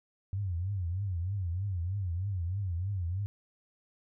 sine tone with vibrato, 92.5 Hz, F#2, in tune, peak -30 dBFS, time 0.33-3.26 s, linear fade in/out 0 ms, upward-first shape triangle, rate 3.2 Hz, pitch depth 200 cents each way, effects none

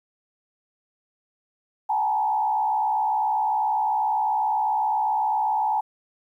sine tone with frequency modulation, 855 Hz, A5, 50 cents flat, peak -20 dBFS, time 1.89-5.81 s, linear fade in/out 10 ms, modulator 67.6 Hz, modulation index 1, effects 10-bit

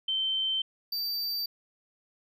sine / square tone pair in turn, 3102 / 4648 Hz, G7 / D8, -19 / -19 cents, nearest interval perfect fifth, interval 700 cents, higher second, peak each -26 / -30 dBFS, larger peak first, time 0.08-0.62 / 0.92-1.46 s, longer neither, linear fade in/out 5 ms, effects none

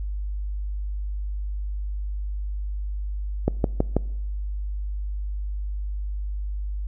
click train, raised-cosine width 2 ms, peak -6 dBFS, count 4, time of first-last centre 3.48-3.966 s, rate 6.17 Hz, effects noise-tail reverb RT60 0.9 s tail -23 dB re dry + added 50 Hz sine -26 dBFS peak until 6.87 s

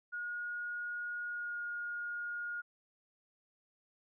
sine tone with pitch glide, 1440 to 1428.4 Hz, F#6 to F6, -47 to +39 cents, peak -37 dBFS, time 0.12-2.62 s, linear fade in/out 20 ms, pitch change -14 cents, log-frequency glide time 1.26-1.59 s, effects none

